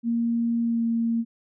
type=tone with pitch glide; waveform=sine; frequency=233.1 to 230.4 Hz; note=A#3 to A#3; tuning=0 to -20 cents; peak=-21 dBFS; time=0.03-1.25 s; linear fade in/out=50 ms; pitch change=-20 cents; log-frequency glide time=0.62-0.84 s; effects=none